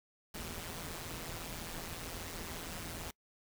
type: noise with amplitude modulation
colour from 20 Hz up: pink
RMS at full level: -40 dBFS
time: 0.34-3.11 s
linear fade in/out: 5 ms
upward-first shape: sine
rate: 167 Hz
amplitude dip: 75%
effects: noise-tail reverb RT60 0.1 s tail -25 dB re dry